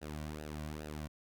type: tone with flanger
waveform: sawtooth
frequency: 76 Hz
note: D#2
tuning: 40 cents flat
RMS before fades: -43 dBFS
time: 0.01-1.08 s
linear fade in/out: 20 ms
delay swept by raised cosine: 0.89 to 2.39 ms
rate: 2.4 Hz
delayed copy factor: -0.75
effects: none